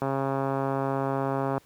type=click train; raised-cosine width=1 ms; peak=-14 dBFS; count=213; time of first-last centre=0.02-1.579 s; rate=136 Hz; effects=pink hiss -59 dBFS RMS until 1.65 s + high-pass 80 Hz 12 dB/octave